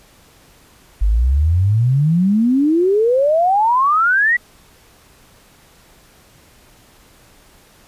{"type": "exponential sweep", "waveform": "sine", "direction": "up", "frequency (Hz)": [47.96, 1975.5], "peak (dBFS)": -11, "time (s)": [1.01, 4.37], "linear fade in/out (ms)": 10, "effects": ["pink hiss -49 dBFS RMS until 7.87 s", "resampled to 32000 Hz"]}